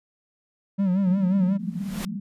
triangle tone with vibrato, 189.1 Hz, F#3, 38 cents sharp, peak -17 dBFS, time 0.78-1.58 s, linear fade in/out 20 ms, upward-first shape sine, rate 5.6 Hz, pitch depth 97 cents each way
white band-pass noise, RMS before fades -31 dBFS, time 1.07-2.2 s, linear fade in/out 5 ms, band 170 to 220 Hz, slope 96 dB/octave
pink noise with exponential growth, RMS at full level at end -31 dBFS, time 1.59-2.05 s, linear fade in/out 1 ms, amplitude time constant 100 ms
effects resampled to 32000 Hz

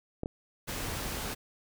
clicks, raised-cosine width 2 ms, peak -20 dBFS, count 2, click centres 0.234 / 0.259 s
pink noise, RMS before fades -36 dBFS, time 0.67-1.35 s, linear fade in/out 20 ms
effects none

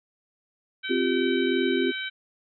harmonic tone, 767 Hz, G5, 38 cents flat, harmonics 2 / 3 / 4 / 5, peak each -33 / -35 / -36 / -37 dBFS, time 0.83-2.1 s, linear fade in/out 20 ms
sine chord, C suspended fourth, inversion none, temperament equal, 261.6 / 349.2 / 392 Hz, C4 / F4 / G4, 0 / 0 / 0 cents, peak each -26 dBFS, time 0.89-1.92 s, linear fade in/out 20 ms
effects none

